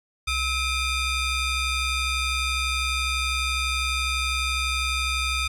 20% pulse ring-modulated tone, 1226 Hz, D#6, 26 cents flat, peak -15 dBFS, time 0.27-5.48 s, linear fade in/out 10 ms, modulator 1160 Hz, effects low-pass 10000 Hz 12 dB/octave

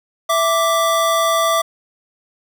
square tone pair together, 660 / 1171.2 Hz, E5 / D6, +2 / -5 cents, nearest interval minor seventh, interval 993 cents, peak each -18 / -17 dBFS, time 0.29-1.62 s, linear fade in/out 10 ms, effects none

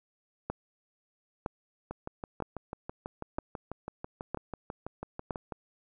two click trains, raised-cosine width 1 ms, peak -23 / -18 dBFS, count 23 / 6, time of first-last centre 1.91-5.522 / 0.5-5.308 s, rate 6.09 / 1.04 Hz, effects none

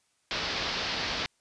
white low-pass noise, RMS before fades -32 dBFS, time 0.31-1.26 s, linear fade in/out 0 ms, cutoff 5100 Hz, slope 48 dB/octave, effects white hiss -71 dBFS RMS until 1.4 s + resampled to 22050 Hz

